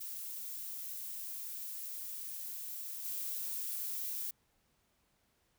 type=noise with level steps; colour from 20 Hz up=violet; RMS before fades=-43 / -39 dBFS; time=0-4.31 s; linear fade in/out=10 ms; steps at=3.04 s; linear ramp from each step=20 ms; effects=pink hiss -75 dBFS RMS until 5.58 s